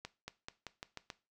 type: accelerating click train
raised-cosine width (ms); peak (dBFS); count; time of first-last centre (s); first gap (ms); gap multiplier
0.2; -25; 7; 0.05-1.102; 230; 0.89
effects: noise-tail reverb RT60 0.3 s tail -17 dB re dry